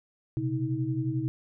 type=tone cluster; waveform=sine; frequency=123.4 / 134.6 / 318 Hz; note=B2 / C3 / D#4; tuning=-1 / +49 / +38 cents; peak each=-31 dBFS; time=0.37-1.28 s; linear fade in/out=0 ms; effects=none